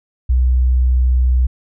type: tone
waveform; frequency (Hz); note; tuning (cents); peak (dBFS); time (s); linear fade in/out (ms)
sine; 62.8; B1; +30; -10; 0.29-1.47; 10
effects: none